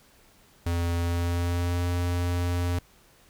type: tone with pitch glide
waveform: square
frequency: 85.6 to 87.9 Hz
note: F2 to F2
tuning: -34 to +12 cents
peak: -25 dBFS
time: 0.66-2.79 s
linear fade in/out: 5 ms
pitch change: +46 cents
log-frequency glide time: 0.97-1.86 s
effects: pink hiss -58 dBFS RMS until 3.29 s